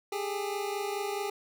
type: tone pair together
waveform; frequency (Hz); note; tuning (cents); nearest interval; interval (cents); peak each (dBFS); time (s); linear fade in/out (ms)
25% pulse; 400.7 / 425.4; G4 / G#4; +38 / +42; minor second; 104; -29 / -33; 0.12-1.3; 5
effects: none